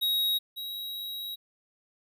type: tone pair in turn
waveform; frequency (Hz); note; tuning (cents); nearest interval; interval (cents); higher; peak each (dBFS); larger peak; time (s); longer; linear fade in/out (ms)
square; 3797 / 3837; A#7 / A#7; +31 / +49; unison; 18; second; -25 / -35; first; 0.01-0.39 / 0.56-1.36; second; 20
effects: none